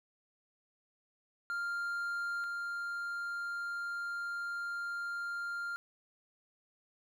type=tone pair in turn; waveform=triangle; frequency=1396.9 / 1396.9 Hz; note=F6 / F6; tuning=0 / 0 cents; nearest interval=unison; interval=0 cents; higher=neither; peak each=-32 / -34 dBFS; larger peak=first; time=1.5-2.44 / 2.44-5.76 s; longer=second; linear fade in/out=0 ms; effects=none